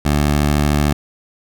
15% pulse tone, 73.42 Hz, D2, in tune, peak -7 dBFS, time 0.05-0.93 s, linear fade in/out 5 ms, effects none

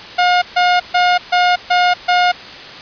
sawtooth tone bursts, 716 Hz, F5, 43 cents sharp, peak -6 dBFS, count 6, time 0.18-2.32 s, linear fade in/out 10 ms, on 240 ms, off 140 ms, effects white hiss -32 dBFS RMS until 2.81 s + resampled to 11025 Hz

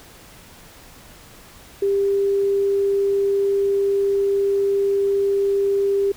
sine tone, 397.1 Hz, G4, 22 cents sharp, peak -16 dBFS, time 1.82-6.12 s, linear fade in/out 5 ms, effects pink hiss -45 dBFS RMS until 6.16 s

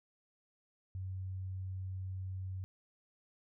sine tone, 94 Hz, F#2, 28 cents sharp, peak -38 dBFS, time 0.95-2.64 s, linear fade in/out 0 ms, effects none

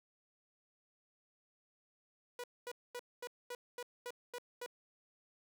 sawtooth tone bursts, 488 Hz, B4, 21 cents flat, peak -38 dBFS, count 9, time 2.39-4.662 s, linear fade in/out 2 ms, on 48 ms, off 230 ms, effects none

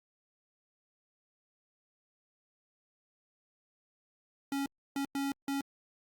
square tone bursts at uneven times, 277.2 Hz, C#4, in tune, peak -32 dBFS, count 4, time 4.52-4.66 / 4.96-5.05 / 5.15-5.32 / 5.48-5.61 s, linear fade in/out 2 ms, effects Opus 48 kbps

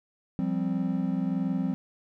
triangle chord, F suspended second, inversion none, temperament equal, 174.61 / 196 / 261.6 Hz, F3 / G3 / C4, 0 / 0 / 0 cents, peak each -28 dBFS, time 0.39-1.74 s, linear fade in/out 0 ms, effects none

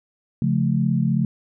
sine chord, Db augmented, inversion none, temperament equal with one note detuned, 138.59 / 174.61 / 217.2 Hz, Db3 / F3 / A3, 0 / 0 / -22 cents, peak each -21 / -22 / -22 dBFS, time 0.42-1.25 s, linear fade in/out 2 ms, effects none

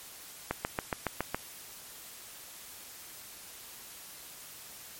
click train, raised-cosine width 0.5 ms, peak -14 dBFS, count 7, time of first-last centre 0.51-1.346 s, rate 7.18 Hz, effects white hiss -48 dBFS RMS until 4.99 s + MP3 64 kbps

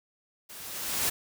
white noise with level ramp, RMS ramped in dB -46 to -26 dBFS, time 0.49-1.1 s, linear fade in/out 10 ms, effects none

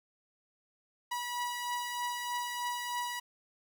sawtooth beating tone pair, 971 / 974.2 Hz, B5 / B5, -30 / -24 cents, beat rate 3.2 Hz, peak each -31 / -38 dBFS, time 1.11-3.2 s, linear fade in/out 10 ms, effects none

